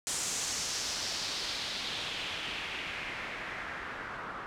white noise with low-pass filter sweep, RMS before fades -37 dBFS, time 0.07-4.46 s, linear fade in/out 0 ms, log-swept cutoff 7800 to 1300 Hz, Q 2.2, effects none

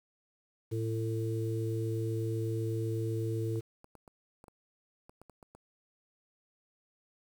harmonic tone, 112 Hz, A2, 31 cents sharp, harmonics 1 / 3 / 4, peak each -32 / -37 / -38 dBFS, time 0.71-3.61 s, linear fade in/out 20 ms
clicks, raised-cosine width 1 ms, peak -38 dBFS, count 11, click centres 3.558 / 3.844 / 3.953 / 4.078 / 4.441 / 4.482 / 5.095 / 5.216 / 5.297 / 5.428 / 5.55 s
effects 9-bit

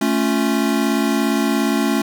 square chord, A augmented, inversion none, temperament equal, 220 / 277.2 / 349.2 Hz, A3 / C#4 / E#4, 0 / 0 / 0 cents, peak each -20 / -20 / -24 dBFS, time 0.01-2.02 s, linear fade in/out 5 ms, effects none

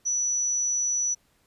sine tone, 5920 Hz, F#8, in tune, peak -23 dBFS, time 0.05-1.15 s, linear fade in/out 20 ms, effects pink hiss -66 dBFS RMS until 1.46 s + resampled to 32000 Hz

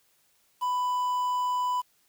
triangle tone with quantisation, 994 Hz, B5, 11 cents sharp, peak -23 dBFS, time 0.61-1.82 s, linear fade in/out 20 ms, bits 8, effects white hiss -67 dBFS RMS until 2.08 s

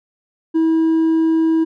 sine tone with hard clipping, 323.4 Hz, E4, 33 cents flat, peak -13 dBFS, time 0.54-1.65 s, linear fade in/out 20 ms, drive 2 dB, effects none

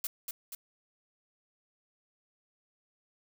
blue noise with echo, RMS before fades -34 dBFS, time 0.04-0.07 s, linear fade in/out 2 ms, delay 240 ms, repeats 2, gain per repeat -4 dB, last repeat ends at 0.55 s, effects none

